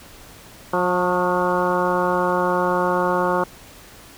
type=harmonic tone with a mistuned harmonic; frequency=179.2 Hz; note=F3; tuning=45 cents sharp; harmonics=1 / 2 / 3 / 4 / 5 / 6 / 7 / 8; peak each=-27 / -24 / -23 / -29 / -24 / -25 / -29 / -29 dBFS; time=0.73-3.44 s; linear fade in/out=5 ms; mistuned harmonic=6; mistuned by=+38 cents; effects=pink hiss -44 dBFS RMS until 4.17 s